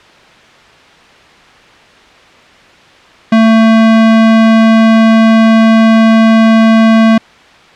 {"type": "tone", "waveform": "square", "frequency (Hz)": 223.5, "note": "A3", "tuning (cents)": 27, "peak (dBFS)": -4, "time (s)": [3.32, 7.18], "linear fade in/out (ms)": 5, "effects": ["white hiss -39 dBFS RMS until 7.75 s", "low-pass 3000 Hz 12 dB/octave"]}